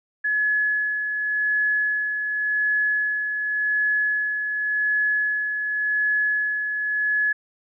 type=tone with tremolo; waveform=sine; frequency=1700 Hz; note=G#6; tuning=40 cents sharp; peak=-18 dBFS; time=0.24-7.33 s; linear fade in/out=10 ms; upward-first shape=sine; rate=0.89 Hz; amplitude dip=45%; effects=none